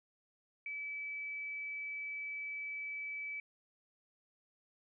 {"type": "tone", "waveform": "sine", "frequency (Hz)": 2300, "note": "D7", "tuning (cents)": -37, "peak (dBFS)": -39, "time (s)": [0.66, 3.4], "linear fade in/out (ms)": 2, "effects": []}